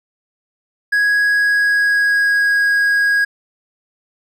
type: tone with pitch glide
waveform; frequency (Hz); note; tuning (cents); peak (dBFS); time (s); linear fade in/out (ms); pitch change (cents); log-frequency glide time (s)
triangle; 1661.2 to 1645; G#6 to G#6; 0 to -17; -10; 0.92-3.25; 10; -17; 1.23-2.68
effects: none